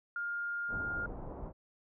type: tone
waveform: sine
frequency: 1410 Hz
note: F6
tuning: 16 cents sharp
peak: -34 dBFS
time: 0.16-1.06 s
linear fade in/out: 2 ms
type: low-pass noise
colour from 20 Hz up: pink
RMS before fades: -43 dBFS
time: 0.68-1.53 s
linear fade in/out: 50 ms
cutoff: 930 Hz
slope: 24 dB/octave
effects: none